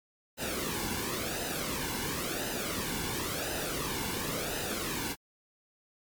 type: noise with flanger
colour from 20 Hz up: pink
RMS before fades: -34 dBFS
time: 0.37-5.16 s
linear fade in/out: 50 ms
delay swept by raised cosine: 0.89 to 1.61 ms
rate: 0.95 Hz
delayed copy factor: -0.65
effects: MP3 96 kbps